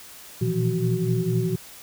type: tone cluster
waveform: sine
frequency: 117.7 / 121.9 / 163.1 / 174.5 / 373.5 Hz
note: A#2 / B2 / E3 / F3 / F#4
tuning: +17 / -22 / -18 / -1 / +16 cents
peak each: -27 dBFS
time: 0.41-1.56 s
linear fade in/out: 10 ms
effects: white hiss -44 dBFS RMS until 1.82 s